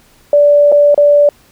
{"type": "tone with dropouts", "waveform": "sine", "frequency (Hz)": 582, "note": "D5", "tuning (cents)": -16, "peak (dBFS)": -4, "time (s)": [0.33, 1.29], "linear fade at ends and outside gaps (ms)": 2, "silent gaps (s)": [[0.718, 0.723], [0.945, 0.977]], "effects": ["pink hiss -48 dBFS RMS until 1.51 s"]}